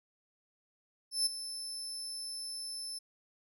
30% pulse tone with ADSR envelope, 5274 Hz, E8, in tune, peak -22 dBFS, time 1.11-2.99 s, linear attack 150 ms, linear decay 16 ms, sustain -13 dB, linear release 11 ms, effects none

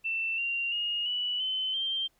sine tone with pitch steps, 2676 / 2766 / 2858 / 2954 / 3053 / 3155 Hz, E7 / F7 / F7 / F#7 / G7 / G7, +25 / -17 / +39 / -3 / -46 / +10 cents, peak -28 dBFS, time 0.04-2.08 s, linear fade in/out 20 ms, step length 340 ms, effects pink hiss -70 dBFS RMS until 2.19 s

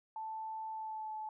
sine tone with pitch glide, 880 to 865.4 Hz, A5 to A5, 0 to -29 cents, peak -39 dBFS, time 0.16-1.29 s, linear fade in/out 2 ms, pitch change -29 cents, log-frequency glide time 0.71-1.14 s, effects none

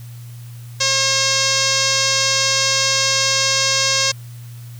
5% pulse tone with low-pass filter, 539 Hz, C#5, 49 cents flat, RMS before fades -17 dBFS, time 0.8-4.12 s, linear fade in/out 10 ms, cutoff 6100 Hz, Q 2.6, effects added 119 Hz sine -32 dBFS peak until 4.79 s + white hiss -47 dBFS RMS until 4.79 s

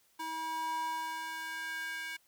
square tone with high-pass filter sweep, 321.6 Hz, E4, 43 cents flat, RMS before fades -38 dBFS, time 0.19-2.17 s, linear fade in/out 10 ms, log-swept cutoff 710 to 1900 Hz, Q 3.7, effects white hiss -69 dBFS RMS until 2.27 s

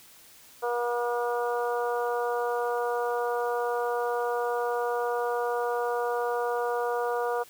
harmonic tone, 240 Hz, B3, 49 cents flat, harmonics 2 / 3 / 4 / 5 / 6, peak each -28 / -32 / -34 / -36 / -38 dBFS, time 0.62-7.44 s, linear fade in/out 20 ms, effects white hiss -53 dBFS RMS until 7.49 s

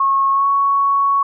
sine tone with pitch glide, 1092 to 1113 Hz, C#6 to C#6, -26 to +7 cents, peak -12 dBFS, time 0-1.23 s, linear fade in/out 5 ms, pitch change +33 cents, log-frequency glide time 0.31-0.47 s, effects none

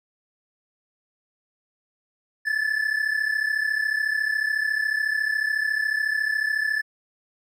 triangle tone pair together, 1716 / 1750 Hz, A6 / A6, -44 / -10 cents, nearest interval unison, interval 34 cents, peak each -24 / -22 dBFS, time 2.45-6.82 s, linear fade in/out 20 ms, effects none

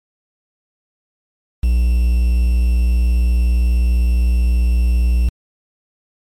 triangle tone with quantisation, 59.7 Hz, A#1, 42 cents sharp, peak -9 dBFS, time 1.63-5.29 s, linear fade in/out 5 ms, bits 6, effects MP3 64 kbps

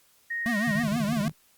sine tone, 1864.7 Hz, A#6, in tune, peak -28 dBFS, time 0.3-0.83 s, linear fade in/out 10 ms
square tone with vibrato, 220 Hz, A3, in tune, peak -26 dBFS, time 0.46-1.28 s, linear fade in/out 0 ms, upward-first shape triangle, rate 6.3 Hz, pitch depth 200 cents each way
sine tone with tremolo, 155.56 Hz, D#3, in tune, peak -27 dBFS, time 0.67-1.32 s, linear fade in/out 5 ms, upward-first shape square, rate 12 Hz, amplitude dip 75%
effects white hiss -62 dBFS RMS until 1.57 s + Opus 48 kbps

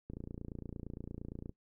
click train, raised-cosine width 3 ms, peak -30 dBFS, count 41, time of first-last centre 0.1-1.494 s, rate 28.7 Hz, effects noise-tail reverb RT60 0.1 s tail -20 dB re dry

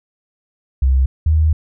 sine tone pair in turn, 65.8 / 78.25 Hz, C2 / D#2, +10 / +10 cents, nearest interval minor third, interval 300 cents, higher second, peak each -10 dBFS, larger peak neither, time 0.82-1.06 / 1.26-1.53 s, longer second, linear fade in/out 5 ms, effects none

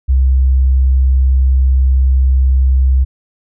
sine tone, 65.41 Hz, C2, in tune, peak -7 dBFS, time 0.08-3.05 s, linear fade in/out 20 ms, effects none

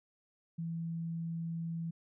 sine tone, 165.9 Hz, E3, 11 cents sharp, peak -35 dBFS, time 0.58-1.91 s, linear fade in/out 10 ms, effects none

